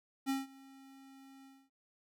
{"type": "tone with ADSR envelope", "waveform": "square", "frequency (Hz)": 269.7, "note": "C#4", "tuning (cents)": -47, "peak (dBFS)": -31, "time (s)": [0.26, 1.7], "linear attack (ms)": 35, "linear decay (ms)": 170, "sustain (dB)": -24, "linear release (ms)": 250, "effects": []}